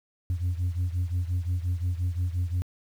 sine beating tone pair, 87.31 / 93.01 Hz, F2 / F#2, 0 / +10 cents, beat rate 5.7 Hz, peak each -25 / -28 dBFS, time 0.3-2.62 s, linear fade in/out 0 ms, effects tanh soft clip ceiling -22 dBFS + 9-bit

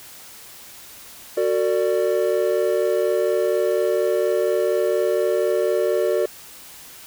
triangle chord, Gb augmented, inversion none, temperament equal with one note detuned, 370 / 454.2 / 587.3 Hz, Gb4 / Bb4 / D5, 0 / -45 / 0 cents, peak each -20 dBFS, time 1.37-6.26 s, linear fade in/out 5 ms, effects white hiss -42 dBFS RMS until 7.06 s

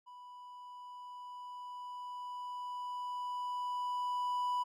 triangle tone with level ramp, 987.8 Hz, B5, in tune, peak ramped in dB -48 to -29 dBFS, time 0.06-4.64 s, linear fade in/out 20 ms, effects none

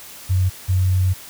sine tone pair in turn, 92.7 / 92.7 Hz, F#2 / F#2, +4 / +4 cents, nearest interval unison, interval 0 cents, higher neither, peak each -14 dBFS, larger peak neither, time 0.29-0.5 / 0.68-1.14 s, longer second, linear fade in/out 20 ms, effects white hiss -39 dBFS RMS until 1.29 s

